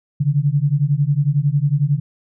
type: beating tone pair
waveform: sine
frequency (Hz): 138.59 / 149.59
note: C#3 / D3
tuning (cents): 0 / +32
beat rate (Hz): 11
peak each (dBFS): -17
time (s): 0.2-2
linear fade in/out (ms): 10
effects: none

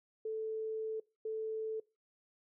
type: tone bursts at uneven times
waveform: sine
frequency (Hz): 439.4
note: A4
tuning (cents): -2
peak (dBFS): -35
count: 2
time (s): 0.25-1 / 1.25-1.8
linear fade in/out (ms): 5
effects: noise-tail reverb RT60 0.3 s tail -23 dB re dry

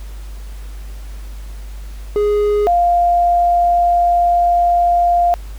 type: tone pair in turn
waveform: triangle / sine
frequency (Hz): 415.3 / 698.4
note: G#4 / F5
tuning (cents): 0 / 0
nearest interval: major sixth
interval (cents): 900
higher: second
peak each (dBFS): -10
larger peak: neither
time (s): 2.16-2.67 / 2.67-5.34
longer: second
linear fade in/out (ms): 0
effects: added 50 Hz sine -27 dBFS peak until 5.58 s + pink hiss -44 dBFS RMS until 5.58 s

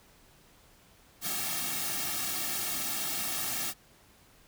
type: noise with comb filter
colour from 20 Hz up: white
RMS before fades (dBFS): -33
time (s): 1.21-3.74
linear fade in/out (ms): 50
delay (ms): 2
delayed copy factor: -1
effects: pink hiss -60 dBFS RMS until 4.47 s

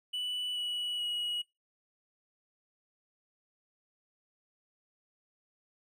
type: tone with pitch steps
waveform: triangle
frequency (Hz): 2967 / 2938 / 2909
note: F#7 / F#7 / F#7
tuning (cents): +4 / -13 / -30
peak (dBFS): -31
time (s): 0.13-1.42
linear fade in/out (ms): 10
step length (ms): 430
effects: noise-tail reverb RT60 0.2 s tail -22 dB re dry

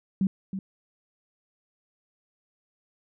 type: tone with echo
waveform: sine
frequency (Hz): 192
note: G3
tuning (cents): -36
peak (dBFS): -20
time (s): 0.21-0.27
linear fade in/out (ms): 2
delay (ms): 320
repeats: 1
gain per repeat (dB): -9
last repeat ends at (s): 0.59
effects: none

